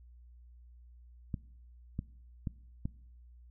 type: clicks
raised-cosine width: 5 ms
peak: -22 dBFS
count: 4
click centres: 1.342 / 1.991 / 2.472 / 2.855 s
effects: noise-tail reverb RT60 0.8 s tail -23 dB re dry + added 60 Hz sine -53 dBFS peak until 3.5 s